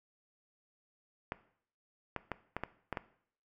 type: clicks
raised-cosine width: 0.5 ms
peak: -20 dBFS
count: 7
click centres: 1.321 / 2.163 / 2.317 / 2.566 / 2.636 / 2.927 / 2.972 s
effects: noise-tail reverb RT60 0.6 s tail -17 dB re dry